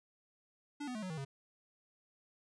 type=tone with pitch steps; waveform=square; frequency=290.6 / 250.1 / 215.2 / 185.19 / 159.37 / 137.14 Hz; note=D4 / B3 / A3 / F#3 / D#3 / C#3; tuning=-18 / +22 / -38 / +2 / +42 / -18 cents; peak=-40 dBFS; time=0.8-1.25 s; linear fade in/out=10 ms; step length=75 ms; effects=resampled to 22050 Hz

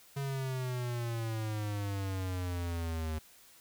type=exponential sweep; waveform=square; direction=down; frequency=140 to 77.78 Hz; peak=-34 dBFS; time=0.16-3.19 s; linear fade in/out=10 ms; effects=white hiss -59 dBFS RMS until 3.6 s

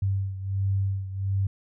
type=beating tone pair; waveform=sine; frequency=97.1 / 98.5 Hz; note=G2 / G2; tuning=-16 / +9 cents; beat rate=1.4 Hz; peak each=-25 / -30 dBFS; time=0.02-1.47 s; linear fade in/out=5 ms; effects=none

